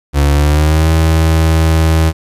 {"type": "tone with pitch glide", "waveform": "35% pulse", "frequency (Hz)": [71.5, 80.26], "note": ["D2", "E2"], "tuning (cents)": [-46, -46], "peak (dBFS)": -6, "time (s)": [0.13, 2.13], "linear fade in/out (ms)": 50, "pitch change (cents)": 200, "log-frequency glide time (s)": [0.29, 0.89], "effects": ["resampled to 32000 Hz", "8-bit"]}